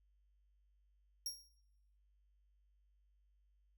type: tone with exponential decay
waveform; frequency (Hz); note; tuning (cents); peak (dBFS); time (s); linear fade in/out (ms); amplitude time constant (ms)
sawtooth; 5588; F8; 0; -34; 1.26-1.49; 2; 48
effects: noise-tail reverb RT60 0.9 s tail -21 dB re dry + added 50 Hz sine -70 dBFS peak until 3.77 s